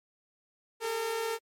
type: tone pair together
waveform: sawtooth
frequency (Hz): 415.3 / 454.4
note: G#4 / A#4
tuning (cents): 0 / -44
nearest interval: major second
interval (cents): 156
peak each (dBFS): -35 / -27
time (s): 0.8-1.39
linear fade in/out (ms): 50
effects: MP3 64 kbps